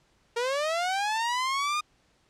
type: linear sweep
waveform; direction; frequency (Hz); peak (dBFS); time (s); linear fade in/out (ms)
sawtooth; up; 460 to 1233; -22; 0.36-1.81; 10
effects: pink hiss -66 dBFS RMS until 2.29 s + low-pass 7000 Hz 12 dB/octave